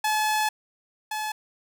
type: tone pair in turn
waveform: sawtooth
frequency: 858 / 858 Hz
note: A5 / A5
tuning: -44 / -44 cents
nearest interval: unison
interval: 0 cents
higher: neither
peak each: -18 / -24 dBFS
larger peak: first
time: 0.04-0.49 / 1.11-1.32 s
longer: first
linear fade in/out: 5 ms
effects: none